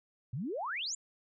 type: exponential sweep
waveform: sine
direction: up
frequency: 110 to 7560 Hz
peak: -34 dBFS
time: 0.33-0.95 s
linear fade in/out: 5 ms
effects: none